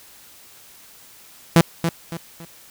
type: tone with echo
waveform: sawtooth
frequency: 167 Hz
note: E3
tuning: 23 cents sharp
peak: -5 dBFS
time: 1.56-1.61 s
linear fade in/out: 0 ms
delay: 280 ms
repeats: 3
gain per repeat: -9 dB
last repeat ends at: 2.45 s
effects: white hiss -47 dBFS RMS until 2.7 s